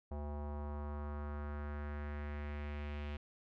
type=tone with low-pass filter sweep; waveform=square; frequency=73.42 Hz; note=D2; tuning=in tune; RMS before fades=-42 dBFS; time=0.11-3.17 s; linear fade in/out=5 ms; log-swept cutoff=790 to 2800 Hz; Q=2.2; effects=none